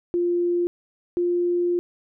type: tone pair in turn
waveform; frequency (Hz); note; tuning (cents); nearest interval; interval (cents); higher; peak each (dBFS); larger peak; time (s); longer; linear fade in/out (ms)
sine; 349.2 / 350.7; F4 / F4; 0 / +7; unison; 7; second; -19; neither; 0.14-0.67 / 1.17-1.79; second; 0
effects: none